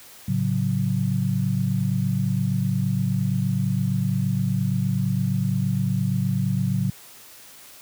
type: chord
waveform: sine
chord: F# minor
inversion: first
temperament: equal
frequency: 110 / 138.59 / 185 Hz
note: A2 / C#3 / F#3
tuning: 0 / 0 / 0 cents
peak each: -25 / -24 / -24 dBFS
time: 0.28-6.9 s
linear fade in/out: 5 ms
effects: white hiss -46 dBFS RMS until 7.81 s + high-pass 60 Hz 12 dB/octave